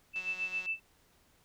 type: tone with tremolo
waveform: sine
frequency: 2645 Hz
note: E7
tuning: 5 cents sharp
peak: -30 dBFS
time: 0.13-0.8 s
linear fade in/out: 50 ms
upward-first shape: sine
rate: 7.4 Hz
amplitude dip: 80%
type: click train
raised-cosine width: 0.2 ms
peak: -33 dBFS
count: 93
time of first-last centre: 0.16-0.66 s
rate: 184 Hz
effects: pink hiss -67 dBFS RMS until 1.44 s